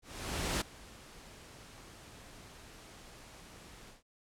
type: noise with ADSR envelope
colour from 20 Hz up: pink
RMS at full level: -32 dBFS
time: 0.02-4.03 s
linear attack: 590 ms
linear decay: 11 ms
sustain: -21 dB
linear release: 150 ms
effects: low-pass 10000 Hz 12 dB/octave